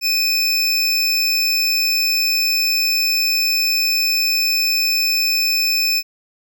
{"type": "tone pair together", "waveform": "square", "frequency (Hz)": [2490, 5276], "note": ["D#7", "E8"], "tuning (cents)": [1, 1], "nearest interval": "octave + minor second", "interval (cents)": 1300, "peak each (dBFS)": [-21, -17], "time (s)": [0.01, 6.03], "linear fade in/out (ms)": 50, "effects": []}